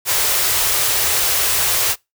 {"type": "band-stop noise", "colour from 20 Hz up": "white", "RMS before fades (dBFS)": -17, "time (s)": [0.05, 1.96], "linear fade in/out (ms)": 50, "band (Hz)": [140, 340], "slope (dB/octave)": 48, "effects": ["noise-tail reverb RT60 0.2 s tail -24 dB re dry"]}